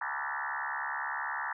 sine tone with frequency modulation, 1342 Hz, E6, 31 cents sharp, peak -32 dBFS, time 0.01-1.53 s, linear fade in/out 5 ms, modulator 70.5 Hz, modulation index 7.3, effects none

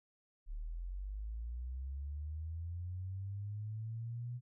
sine linear sweep, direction up, 35.47 to 123.47 Hz, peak -39 dBFS, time 0.46-4.41 s, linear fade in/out 50 ms, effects none

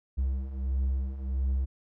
triangle beating tone pair, 65 / 66.5 Hz, C2 / C2, -11 / +29 cents, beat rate 1.5 Hz, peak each -31 / -26 dBFS, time 0.17-1.66 s, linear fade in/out 20 ms, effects none

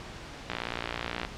click train, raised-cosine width 0.3 ms, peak -15 dBFS, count 45, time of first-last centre 0.5-1.25 s, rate 58.7 Hz, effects pink hiss -43 dBFS RMS until 1.37 s + low-pass 5000 Hz 12 dB/octave

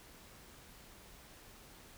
silence, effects pink hiss -57 dBFS RMS until 1.97 s

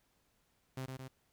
sawtooth tone with echo, 131 Hz, C3, 2 cents sharp, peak -35 dBFS, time 0.77-0.86 s, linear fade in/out 5 ms, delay 110 ms, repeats 2, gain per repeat -3 dB, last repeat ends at 1.08 s, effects pink hiss -75 dBFS RMS until 1.32 s

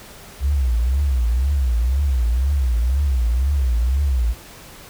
sine tone with vibrato, 64 Hz, C2, 38 cents flat, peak -15 dBFS, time 0.4-4.35 s, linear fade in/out 50 ms, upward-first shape triangle, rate 2 Hz, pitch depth 240 cents each way, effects pink hiss -41 dBFS RMS until 4.89 s

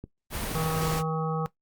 clicks, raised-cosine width 3 ms, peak -26 dBFS, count 2, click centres 0.04 / 0.514 s
pink noise, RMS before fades -32 dBFS, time 0.3-1.03 s, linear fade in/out 50 ms
harmonic tone, 159.4 Hz, D#3, 42 cents sharp, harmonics 1 / 3 / 5 / 7 / 8, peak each -28 / -33 / -35 / -36 / -37 dBFS, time 0.55-1.46 s, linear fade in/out 0 ms
effects noise-tail reverb RT60 0.1 s tail -17 dB re dry + Opus 48 kbps

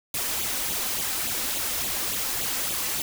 white noise with flanger, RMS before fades -28 dBFS, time 0.14-3.02 s, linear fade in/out 2 ms, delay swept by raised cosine 0.27 to 3.97 ms, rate 3.5 Hz, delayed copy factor +0.7, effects none

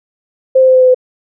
sine tone with pitch steps, 523.3 / 520 / 516.7 / 513.4 / 510.2 / 506.9 Hz, C5 / C5 / C5 / C5 / C5 / B4, 0 / -11 / -22 / -33 / -44 / +45 cents, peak -4 dBFS, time 0.55-0.946 s, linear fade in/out 10 ms, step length 66 ms, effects none

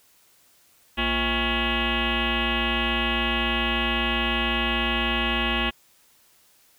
sine tone with frequency modulation, 1396.9 Hz, F6, in tune, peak -21 dBFS, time 0.97-5.71 s, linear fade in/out 20 ms, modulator 291 Hz, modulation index 6, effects white hiss -59 dBFS RMS until 6.78 s

